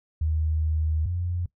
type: tone pair in turn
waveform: sine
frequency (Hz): 78.3 / 87.89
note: D#2 / F2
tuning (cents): +11 / +12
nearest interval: major second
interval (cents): 201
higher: second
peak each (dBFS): -22 / -25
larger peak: first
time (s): 0.21-1.06 / 1.06-1.46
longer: first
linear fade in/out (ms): 5
effects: noise-tail reverb RT60 0.1 s tail -19 dB re dry